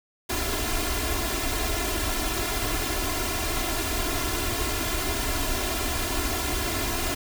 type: noise with comb filter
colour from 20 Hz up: pink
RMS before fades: -27 dBFS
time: 0.29-7.15 s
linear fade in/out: 10 ms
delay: 2.9 ms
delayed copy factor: +0.95
effects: none